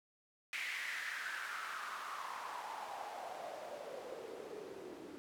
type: noise with band-pass filter sweep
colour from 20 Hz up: white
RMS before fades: -45 dBFS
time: 0.53-5.18 s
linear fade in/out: 0 ms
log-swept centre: 2200 to 320 Hz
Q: 4.4
effects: none